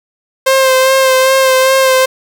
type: tone with vibrato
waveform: sawtooth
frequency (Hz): 526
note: C5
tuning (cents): +9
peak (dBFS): -3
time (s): 0.46-2.06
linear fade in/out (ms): 10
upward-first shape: sine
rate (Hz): 2.5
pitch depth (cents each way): 24
effects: none